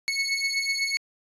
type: beating tone pair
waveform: 25% pulse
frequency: 2199 / 2207 Hz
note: C#7 / C#7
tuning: -14 / -8 cents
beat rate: 8 Hz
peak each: -23 / -25 dBFS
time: 0.08-0.97 s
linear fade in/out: 0 ms
effects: resampled to 24000 Hz